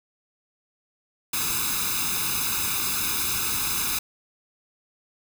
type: noise with comb filter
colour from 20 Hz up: white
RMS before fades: -26 dBFS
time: 1.33-3.99 s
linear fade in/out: 5 ms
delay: 0.79 ms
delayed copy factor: +0.95
effects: none